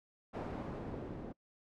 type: noise with low-pass filter sweep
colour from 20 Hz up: white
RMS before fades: -43 dBFS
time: 0.33-1.33 s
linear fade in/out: 20 ms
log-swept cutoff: 660 to 340 Hz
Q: 0.7
effects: noise-tail reverb RT60 0.1 s tail -26 dB re dry